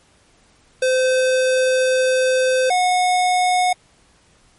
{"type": "tone pair in turn", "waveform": "square", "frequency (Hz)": [515, 728.3], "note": ["C5", "F#5"], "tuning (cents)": [-28, -28], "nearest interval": "tritone", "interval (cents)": 600, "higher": "second", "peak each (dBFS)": -15, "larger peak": "neither", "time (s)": [[0.82, 2.7], [2.7, 3.73]], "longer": "first", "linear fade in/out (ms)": 5, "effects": ["pink hiss -55 dBFS RMS until 4.58 s", "MP3 48 kbps"]}